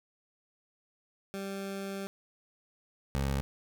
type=tone pair in turn; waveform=20% pulse; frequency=196 / 68.36 Hz; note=G3 / C#2; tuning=0 / -24 cents; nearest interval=octave + tritone; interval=1824 cents; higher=first; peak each=-31 / -24 dBFS; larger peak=second; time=1.34-2.07 / 3.15-3.41 s; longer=first; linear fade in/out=0 ms; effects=none

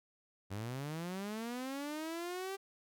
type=linear sweep; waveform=sawtooth; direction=up; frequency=94 to 394.2 Hz; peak=-35 dBFS; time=0.5-2.57 s; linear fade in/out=20 ms; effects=none

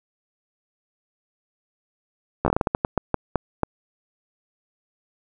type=slowing click train; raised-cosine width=1 ms; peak=-5 dBFS; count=14; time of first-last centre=2.45-3.633 s; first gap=13 ms; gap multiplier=1.29; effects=none

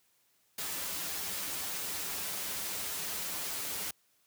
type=noise with comb filter; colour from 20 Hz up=white; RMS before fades=-37 dBFS; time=0.58-3.91 s; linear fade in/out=5 ms; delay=8.3 ms; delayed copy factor=-0.65; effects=white hiss -71 dBFS RMS until 4.26 s + high-pass 60 Hz 12 dB/octave

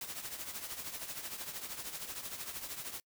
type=noise with tremolo; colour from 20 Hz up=white; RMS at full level=-40 dBFS; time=0.01-3 s; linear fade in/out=2 ms; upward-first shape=triangle; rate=13 Hz; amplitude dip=70%; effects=noise-tail reverb RT60 0.1 s tail -26 dB re dry

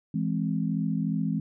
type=chord; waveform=sine; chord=E augmented; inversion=none; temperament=equal; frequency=164.81 / 207.7 / 261.6 Hz; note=E3 / G#3 / B#3; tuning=0 / 0 / 0 cents; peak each=-28 / -29 / -31 dBFS; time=0.14-1.4 s; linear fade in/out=5 ms; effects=none

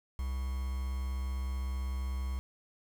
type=tone with quantisation; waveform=triangle; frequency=65.41 Hz; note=C2; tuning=in tune; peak=-30 dBFS; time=0.19-2.39 s; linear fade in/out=0 ms; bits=8; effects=none

